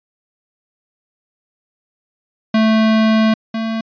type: tone pair in turn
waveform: square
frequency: 220 / 223.8 Hz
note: A3 / A3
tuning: 0 / +30 cents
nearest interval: unison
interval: 30 cents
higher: second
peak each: -11 / -19 dBFS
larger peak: first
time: 2.54-3.34 / 3.54-3.81 s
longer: first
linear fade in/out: 5 ms
effects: resampled to 11025 Hz